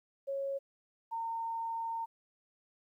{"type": "tone pair in turn", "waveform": "sine", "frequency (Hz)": [550, 913.3], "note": ["C#5", "A#5"], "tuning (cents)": [-14, -36], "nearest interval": "major sixth", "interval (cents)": 878, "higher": "second", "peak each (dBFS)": [-33, -34], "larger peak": "first", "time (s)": [[0.27, 0.59], [1.11, 2.06]], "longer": "second", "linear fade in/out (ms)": 20, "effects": ["12-bit"]}